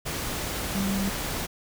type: tone in noise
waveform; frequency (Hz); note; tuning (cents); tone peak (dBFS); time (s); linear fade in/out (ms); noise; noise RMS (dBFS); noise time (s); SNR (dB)
sine; 195.9; G3; -1; -25; 0.74-1.1; 20; pink; -31; 0.05-1.47; +3
effects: none